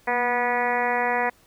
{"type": "harmonic tone with a mistuned harmonic", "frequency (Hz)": 243.9, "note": "B3", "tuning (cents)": -21, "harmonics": [1, 2, 3, 4, 5, 6, 7, 8, 9, 10], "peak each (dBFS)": [-35, -28, -26, -27, -36, -35, -31, -28, -35, -38], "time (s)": [0.07, 1.3], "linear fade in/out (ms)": 10, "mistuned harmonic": 1, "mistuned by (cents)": -54, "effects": ["pink hiss -58 dBFS RMS until 1.46 s"]}